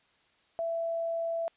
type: tone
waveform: sine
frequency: 666 Hz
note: E5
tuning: 18 cents sharp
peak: -29 dBFS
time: 0.59-1.48 s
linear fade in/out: 0 ms
effects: white hiss -67 dBFS RMS until 1.56 s + resampled to 8000 Hz